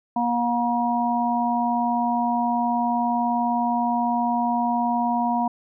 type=harmonic tone; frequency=238.7 Hz; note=A#3; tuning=41 cents sharp; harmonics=1 / 3 / 4; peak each=-24 / -24 / -24 dBFS; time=0.16-5.48 s; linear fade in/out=5 ms; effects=none